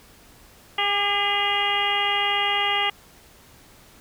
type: harmonic tone with a mistuned harmonic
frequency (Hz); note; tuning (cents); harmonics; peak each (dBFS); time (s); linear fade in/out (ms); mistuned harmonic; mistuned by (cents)
406.1; G#4; -39; 1 / 2 / 3 / 4 / 5 / 6 / 7 / 8; -34 / -26 / -29 / -36 / -26 / -33 / -25 / -30; 0.78-2.9; 5; 3; -27
effects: pink hiss -51 dBFS RMS until 4 s